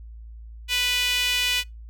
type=tone with high-pass filter; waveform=sawtooth; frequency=493.9 Hz; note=B4; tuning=in tune; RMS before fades=-23 dBFS; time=0.68-1.64 s; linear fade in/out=50 ms; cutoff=2700 Hz; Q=3.3; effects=noise-tail reverb RT60 0.2 s tail -26 dB re dry + added 56 Hz sine -38 dBFS peak until 1.89 s